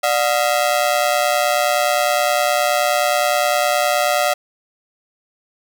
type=ring-modulated tone; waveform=sawtooth; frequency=658 Hz; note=E5; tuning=3 cents flat; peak=-8 dBFS; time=0.03-4.34 s; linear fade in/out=10 ms; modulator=64.8 Hz; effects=none